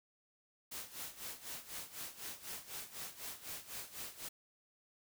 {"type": "noise with tremolo", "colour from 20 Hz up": "white", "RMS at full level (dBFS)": -44, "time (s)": [0.71, 4.29], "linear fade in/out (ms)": 10, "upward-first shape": "sine", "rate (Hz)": 4, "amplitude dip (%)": 80, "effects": []}